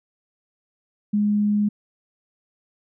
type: tone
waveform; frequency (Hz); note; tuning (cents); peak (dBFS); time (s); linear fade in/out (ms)
sine; 207.7; G#3; 0; -17; 1.13-1.69; 10
effects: none